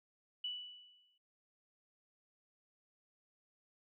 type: tone with exponential decay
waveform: sine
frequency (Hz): 2961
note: F#7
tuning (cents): +1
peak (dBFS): -36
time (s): 0.44-1.18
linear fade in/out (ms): 5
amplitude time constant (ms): 160
effects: none